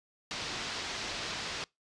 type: low-pass noise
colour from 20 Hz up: white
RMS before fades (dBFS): -38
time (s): 0.31-1.64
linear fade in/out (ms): 0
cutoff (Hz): 5300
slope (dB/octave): 24
effects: noise-tail reverb RT60 0.2 s tail -25 dB re dry + resampled to 22050 Hz